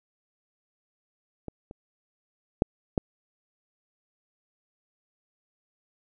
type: clicks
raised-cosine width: 2 ms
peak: -22 / -28 / -6 / -10 dBFS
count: 4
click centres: 1.483 / 1.711 / 2.621 / 2.978 s
effects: none